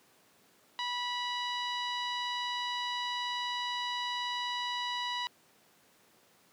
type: tone with low-pass filter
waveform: sawtooth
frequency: 979 Hz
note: B5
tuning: 15 cents flat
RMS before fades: -35 dBFS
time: 0.79-5.27 s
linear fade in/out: 0 ms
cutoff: 3800 Hz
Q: 3.2
effects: pink hiss -64 dBFS RMS until 6.52 s + high-pass 200 Hz 12 dB/octave